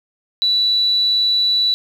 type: tone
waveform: sine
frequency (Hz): 3951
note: B7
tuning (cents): 0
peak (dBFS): -13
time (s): 0.42-1.74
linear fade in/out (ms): 0
effects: 7-bit